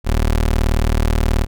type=tone; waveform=25% pulse; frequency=38.62 Hz; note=D#1; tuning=12 cents flat; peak=-10 dBFS; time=0.04-1.47 s; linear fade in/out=50 ms; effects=none